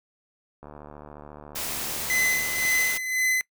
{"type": "click train", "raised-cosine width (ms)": 1, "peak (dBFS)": -28, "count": 151, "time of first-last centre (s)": [0.63, 2.652], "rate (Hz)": 74.2}
{"type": "noise", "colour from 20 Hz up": "white", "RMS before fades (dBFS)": -31, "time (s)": [1.55, 2.98], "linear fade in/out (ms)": 10}
{"type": "tone with tremolo", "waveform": "45% pulse", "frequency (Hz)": 2029, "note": "B6", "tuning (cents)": 46, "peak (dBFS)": -20, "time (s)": [2.1, 3.41], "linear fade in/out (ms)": 0, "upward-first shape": "sine", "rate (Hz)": 1.9, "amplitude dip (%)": 65}
{"effects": ["noise-tail reverb RT60 0.1 s tail -23 dB re dry"]}